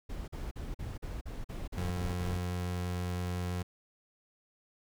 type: noise bursts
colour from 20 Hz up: brown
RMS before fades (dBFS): -39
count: 10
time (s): 0.09-2.377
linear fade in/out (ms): 10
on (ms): 190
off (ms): 43
type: tone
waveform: 30% pulse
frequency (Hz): 89.4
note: F2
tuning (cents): +41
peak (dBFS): -30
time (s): 1.77-3.63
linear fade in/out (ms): 10
effects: none